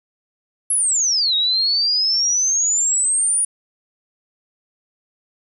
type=exponential two-way sweep; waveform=sine; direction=down then up; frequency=11220 to 3752 to 9710 Hz; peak=-15 dBFS; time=0.7-3.45 s; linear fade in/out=5 ms; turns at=1.35 s; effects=none